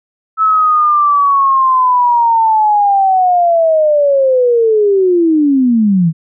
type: linear sweep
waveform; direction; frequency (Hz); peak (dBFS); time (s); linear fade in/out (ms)
sine; down; 1309 to 155.56; -7; 0.37-6.13; 50
effects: none